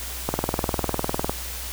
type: click train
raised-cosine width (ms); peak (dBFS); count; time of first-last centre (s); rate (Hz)
1; -8; 21; 0.29-1.295; 19.9
effects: added 61 Hz sine -35 dBFS peak until 1.72 s + white hiss -34 dBFS RMS until 1.72 s